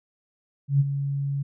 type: tone with ADSR envelope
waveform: sine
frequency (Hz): 140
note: C#3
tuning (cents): +18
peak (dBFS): -14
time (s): 0.68-1.43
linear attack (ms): 120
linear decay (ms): 32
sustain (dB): -10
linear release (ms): 11
effects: none